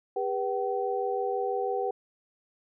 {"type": "tone cluster", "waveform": "sine", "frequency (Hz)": [402, 488.1, 764], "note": ["G4", "B4", "G5"], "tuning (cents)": [44, -20, -45], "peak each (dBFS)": -31, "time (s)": [0.16, 1.91], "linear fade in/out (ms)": 5, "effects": []}